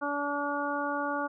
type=harmonic tone; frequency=287.6 Hz; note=D4; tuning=36 cents flat; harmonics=1 / 2 / 3 / 4 / 5; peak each=-35 / -35 / -35 / -35 / -35 dBFS; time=0.01-1.28 s; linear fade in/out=20 ms; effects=none